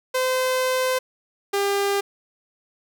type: tone pair in turn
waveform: sawtooth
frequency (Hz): 514 / 400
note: C5 / G4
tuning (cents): -31 / +35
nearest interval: major third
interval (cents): 434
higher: first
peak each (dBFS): -16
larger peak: neither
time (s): 0.14-0.99 / 1.53-2.01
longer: first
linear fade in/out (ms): 10
effects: none